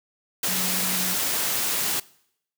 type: tone in noise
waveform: sine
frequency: 184.2 Hz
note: F#3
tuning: 7 cents flat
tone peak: -32 dBFS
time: 0.48-1.14 s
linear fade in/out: 5 ms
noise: white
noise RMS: -25 dBFS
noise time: 0.43-2 s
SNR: -10 dB
effects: noise-tail reverb RT60 0.7 s tail -22 dB re dry + high-pass 100 Hz 12 dB/octave